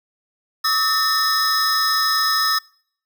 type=tone cluster; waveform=square; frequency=1137 / 1286 / 1807 / 5110 Hz; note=C#6 / E6 / A6 / D#8; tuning=+44 / -43 / +46 / +45 cents; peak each=-29 / -22 / -25 / -20 dBFS; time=0.64-2.59 s; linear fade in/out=10 ms; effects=noise-tail reverb RT60 0.6 s tail -25 dB re dry